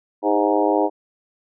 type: harmonic tone with a mistuned harmonic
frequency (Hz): 104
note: G#2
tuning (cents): +3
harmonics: 3 / 4 / 5 / 6 / 7 / 8 / 9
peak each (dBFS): -21 / -22 / -23 / -24 / -24 / -25 / -26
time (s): 0.22-0.9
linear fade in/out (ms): 50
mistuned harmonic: 4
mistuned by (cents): -38
effects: none